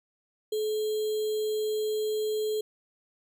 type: tone with sample-and-hold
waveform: sine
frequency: 429.5 Hz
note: A4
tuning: 42 cents flat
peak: -26 dBFS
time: 0.52-2.61 s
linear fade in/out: 5 ms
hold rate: 3675 Hz
effects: none